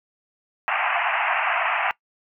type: band-pass noise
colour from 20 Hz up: pink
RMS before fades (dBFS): -23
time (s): 0.68-1.91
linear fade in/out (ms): 0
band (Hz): 660 to 2800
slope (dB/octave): 96
effects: noise-tail reverb RT60 0.1 s tail -20 dB re dry